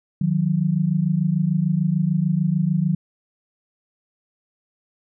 sine tone pair together, 155.27 / 182 Hz, D#3 / F#3, -3 / -28 cents, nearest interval minor third, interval 275 cents, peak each -20 dBFS, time 0.21-2.95 s, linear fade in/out 5 ms, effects none

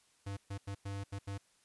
square tone bursts at uneven times, 99.2 Hz, G2, 21 cents sharp, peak -39 dBFS, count 6, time 0.26-0.37 / 0.5-0.58 / 0.67-0.75 / 0.85-1.04 / 1.12-1.19 / 1.27-1.38 s, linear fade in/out 10 ms, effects white hiss -70 dBFS RMS until 1.64 s + resampled to 24000 Hz

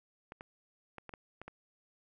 clicks, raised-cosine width 0.5 ms, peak -30 dBFS, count 7, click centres 0.321 / 0.409 / 0.983 / 1.093 / 1.138 / 1.416 / 1.48 s, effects none

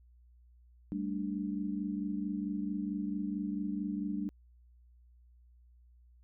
sine chord, G suspended second, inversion none, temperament just, 196 / 220.5 / 294 Hz, G3 / A3 / D4, 0 / +4 / +2 cents, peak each -36 / -39 / -37 dBFS, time 0.92-4.29 s, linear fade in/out 0 ms, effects added 60 Hz sine -58 dBFS peak until 6.23 s

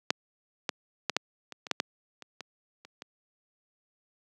clicks, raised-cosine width 0.2 ms, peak -6 / -10 / -9 / -6 / -23 / -22 / -7 / -8 / -26 / -22 / -30 / -23 dBFS, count 12, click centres 0.105 / 0.692 / 1.097 / 1.166 / 1.523 / 1.668 / 1.713 / 1.801 / 2.223 / 2.407 / 2.85 / 3.021 s, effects high-pass 200 Hz 12 dB/octave

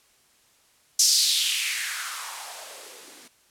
violet noise with band-pass filter sweep, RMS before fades -26 dBFS, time 0.99-3.28 s, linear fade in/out 5 ms, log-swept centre 5900 to 250 Hz, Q 3.4, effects white hiss -61 dBFS RMS until 3.5 s + low-pass 11000 Hz 12 dB/octave

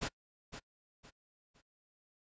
pink noise with echo, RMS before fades -36 dBFS, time 0.01-0.09 s, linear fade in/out 20 ms, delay 510 ms, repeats 3, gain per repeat -10 dB, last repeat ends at 1.62 s, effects noise-tail reverb RT60 0.1 s tail -25 dB re dry + resampled to 16000 Hz

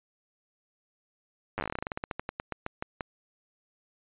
slowing click train, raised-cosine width 0.5 ms, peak -17 dBFS, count 25, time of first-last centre 1.58-3.008 s, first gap 9 ms, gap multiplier 1.14, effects resampled to 8000 Hz

